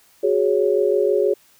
sine chord, F# suspended second, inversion none, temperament just, 370 / 416.2 / 555 Hz, F#4 / G#4 / C#5, 0 / +4 / +2 cents, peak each -20 / -18 / -21 dBFS, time 0.23-1.34 s, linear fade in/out 10 ms, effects white hiss -55 dBFS RMS until 1.59 s

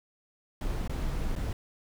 brown noise with dropouts, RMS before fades -31 dBFS, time 0.61-1.53 s, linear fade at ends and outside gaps 2 ms, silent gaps 0.877-0.895 / 1.354-1.361 s, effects none

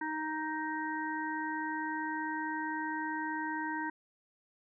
harmonic tone, 311.8 Hz, D#4, 4 cents sharp, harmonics 1 / 3 / 5 / 6, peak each -38 / -37 / -40 / -42 dBFS, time 0.01-3.9 s, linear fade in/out 5 ms, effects none

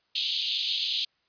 white band-pass noise, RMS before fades -29 dBFS, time 0.15-1.05 s, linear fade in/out 5 ms, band 3000 to 4300 Hz, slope 48 dB/octave, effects white hiss -71 dBFS RMS until 1.28 s + resampled to 11025 Hz

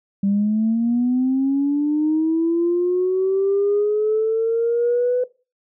sine linear sweep, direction up, 196 to 501 Hz, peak -15 dBFS, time 0.23-5.24 s, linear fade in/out 5 ms, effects noise-tail reverb RT60 0.3 s tail -19 dB re dry + tanh soft clip ceiling -11 dBFS

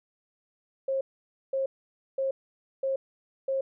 sine tone bursts, 537 Hz, C5, 45 cents sharp, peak -25 dBFS, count 5, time 0.88-3.61 s, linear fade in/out 5 ms, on 130 ms, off 520 ms, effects none

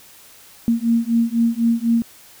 sine beating tone pair, 229.7 / 233.7 Hz, A#3 / A#3, -25 / +5 cents, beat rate 4 Hz, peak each -18 dBFS, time 0.68-2.02 s, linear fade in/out 0 ms, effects white hiss -46 dBFS RMS until 2.4 s

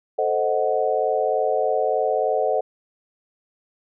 sine chord, A diminished seventh, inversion none, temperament equal, 440 / 523.3 / 622.3 / 740 Hz, A4 / C5 / Eb5 / Gb5, 0 / 0 / 0 / 0 cents, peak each -24 dBFS, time 0.18-2.61 s, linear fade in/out 10 ms, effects none

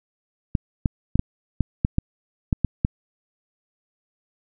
clicks, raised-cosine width 5 ms, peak -6 dBFS, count 10, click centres 0.552 / 0.858 / 1.156 / 1.194 / 1.607 / 1.849 / 1.984 / 2.528 / 2.647 / 2.849 s, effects none

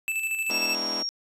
square tone with tremolo, 2637 Hz, E7, in tune, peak -25 dBFS, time 0.08-0.75 s, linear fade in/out 0 ms, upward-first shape square, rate 13 Hz, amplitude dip 45%
15% pulse chord, E dominant seventh, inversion first, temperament equal with one note detuned, 207.7 / 250.8 / 293.7 / 329.6 Hz, G#3 / B3 / D4 / E4, 0 / +27 / 0 / 0 cents, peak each -32 dBFS, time 0.49-1.03 s, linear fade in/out 10 ms
sine tone, 5570 Hz, F8, 5 cents flat, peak -27 dBFS, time 0.51-1.09 s, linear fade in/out 0 ms
effects resampled to 32000 Hz

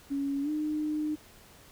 sine tone with pitch glide, 279 to 304.3 Hz, C#4 to D#4, +11 to -38 cents, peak -28 dBFS, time 0.1-1.16 s, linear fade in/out 20 ms, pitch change +151 cents, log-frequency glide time 0.42-0.5 s, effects pink hiss -55 dBFS RMS until 1.71 s

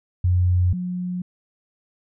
sine tone pair in turn, 90 / 180 Hz, F#2 / F#3, -47 / -47 cents, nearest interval octave, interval 1200 cents, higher second, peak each -15 / -24 dBFS, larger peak first, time 0.24-0.73 / 0.73-1.22 s, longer neither, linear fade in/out 5 ms, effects none

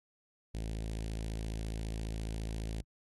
sawtooth tone with notch filter, 54.6 Hz, A1, 13 cents flat, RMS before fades -38 dBFS, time 0.54-2.82 s, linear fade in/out 10 ms, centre 1200 Hz, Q 0.64, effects AAC 32 kbps

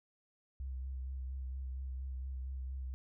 sine tone with vibrato, 65.3 Hz, C2, 3 cents flat, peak -38 dBFS, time 0.6-2.94 s, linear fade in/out 0 ms, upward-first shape sine, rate 4.3 Hz, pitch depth 31 cents each way, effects none

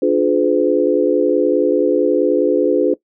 sine chord, D diminished seventh, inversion none, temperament just, 293.7 / 352.4 / 422.9 / 507.5 Hz, D4 / F4 / Ab4 / Cb5, 0 / +16 / +31 / +47 cents, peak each -17 dBFS, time 0.02-2.94 s, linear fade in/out 5 ms, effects noise-tail reverb RT60 0.1 s tail -19 dB re dry

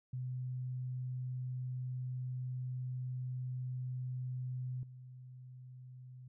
sine tone with level steps, 126.9 Hz, B2, 47 cents sharp, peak -37 / -49 dBFS, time 0.13-6.28 s, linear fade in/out 5 ms, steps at 4.83 s, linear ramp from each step 2 ms, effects none

